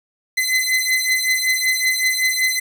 sawtooth beating tone pair, 2034 / 2039.3 Hz, C7 / C7, -50 / -45 cents, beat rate 5.3 Hz, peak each -16 dBFS, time 0.37-2.6 s, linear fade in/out 10 ms, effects none

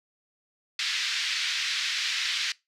white band-pass noise, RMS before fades -29 dBFS, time 0.79-2.52 s, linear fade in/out 2 ms, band 1700 to 4800 Hz, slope 24 dB/octave, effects noise-tail reverb RT60 0.2 s tail -21 dB re dry

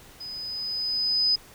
sine tone with level ramp, 5010 Hz, D#8, 11 cents sharp, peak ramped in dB -35 to -18 dBFS, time 0.2-1.36 s, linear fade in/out 10 ms, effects pink hiss -50 dBFS RMS until 1.54 s

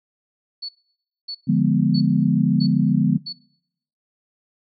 sine tone bursts, 4435 Hz, C#8, in tune, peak -27 dBFS, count 5, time 0.62-3.33 s, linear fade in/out 10 ms, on 70 ms, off 590 ms
sine chord, D diminished seventh, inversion none, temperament equal, 146.83 / 174.61 / 207.7 / 246.9 Hz, D3 / F3 / Ab3 / Cb4, 0 / 0 / 0 / 0 cents, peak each -21 / -20 / -20 / -21 dBFS, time 1.47-3.18 s, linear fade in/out 20 ms
effects noise-tail reverb RT60 0.8 s tail -24 dB re dry

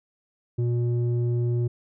square tone with low-pass filter, 120 Hz, B2, 49 cents flat, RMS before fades -24 dBFS, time 0.58-1.68 s, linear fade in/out 10 ms, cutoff 270 Hz, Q 8.2, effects none

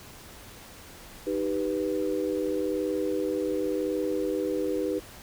sine chord, Eb augmented, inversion none, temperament equal, 311.1 / 392 / 493.9 Hz, Eb4 / G4 / B4, 0 / 0 / 0 cents, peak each -30 dBFS, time 1.26-5 s, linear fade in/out 20 ms, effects pink hiss -47 dBFS RMS until 5.22 s

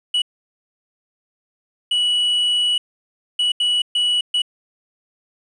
triangle tone bursts at uneven times, 2939 Hz, F#7, 12 cents flat, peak -14 dBFS, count 6, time 0.14-0.22 / 1.91-2.78 / 3.39-3.52 / 3.6-3.82 / 3.95-4.21 / 4.34-4.42 s, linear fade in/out 5 ms, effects resampled to 24000 Hz + 8-bit

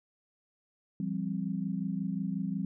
sine chord, F suspended second, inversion none, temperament equal with one note detuned, 170.43 / 196 / 261.6 Hz, F3 / G3 / C4, -42 / 0 / 0 cents, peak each -35 / -33 / -38 dBFS, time 1-2.65 s, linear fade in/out 2 ms, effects none

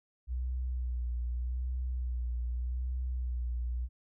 sine tone with vibrato, 61.5 Hz, B1, 7 cents flat, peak -31 dBFS, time 0.27-3.89 s, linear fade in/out 50 ms, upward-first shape sine, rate 0.83 Hz, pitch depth 42 cents each way, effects none

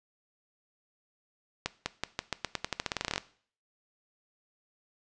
accelerating click train, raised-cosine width 0.2 ms, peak -12 dBFS, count 20, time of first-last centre 1.66-3.18 s, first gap 200 ms, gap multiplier 0.88, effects noise-tail reverb RT60 0.5 s tail -18 dB re dry + resampled to 22050 Hz

